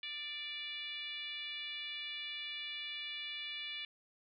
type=tone with frequency modulation; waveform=sine; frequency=2907 Hz; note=F#7; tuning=31 cents flat; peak=-40 dBFS; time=0.03-3.85 s; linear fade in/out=2 ms; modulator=568 Hz; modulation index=1.5; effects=none